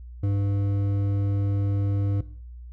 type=tone with hard clipping; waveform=sine; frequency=100 Hz; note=G2; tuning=35 cents sharp; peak=-23 dBFS; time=0.23-2.21 s; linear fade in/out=5 ms; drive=9 dB; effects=noise-tail reverb RT60 0.5 s tail -18 dB re dry + added 60 Hz sine -38 dBFS peak until 2.72 s